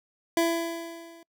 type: tone with level ramp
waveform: 25% pulse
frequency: 334.3 Hz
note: E4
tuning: 24 cents sharp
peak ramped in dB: -16 to -45 dBFS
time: 0.37-1.23 s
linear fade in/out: 2 ms
effects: noise-tail reverb RT60 0.1 s tail -26 dB re dry